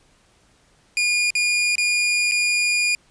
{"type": "tone with dropouts", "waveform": "sawtooth", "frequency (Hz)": 2431, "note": "D#7", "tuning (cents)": -41, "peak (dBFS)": -14, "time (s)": [0.97, 2.95], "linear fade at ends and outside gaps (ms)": 1, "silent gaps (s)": [[1.305, 1.352], [1.755, 1.781], [2.313, 2.319]], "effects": ["pink hiss -58 dBFS RMS until 3.1 s", "resampled to 22050 Hz"]}